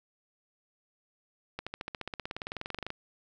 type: accelerating click train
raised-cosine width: 0.3 ms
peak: -20 dBFS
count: 25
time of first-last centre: 1.59-2.904 s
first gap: 76 ms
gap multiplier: 0.97
effects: none